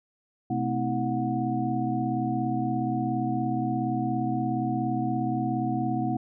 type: tone cluster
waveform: sine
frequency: 126.7 / 221.6 / 258.7 / 322.8 / 732 Hz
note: B2 / A3 / C4 / E4 / F#5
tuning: +45 / +13 / -19 / -36 / -19 cents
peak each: -31 dBFS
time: 0.5-6.17 s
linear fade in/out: 5 ms
effects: none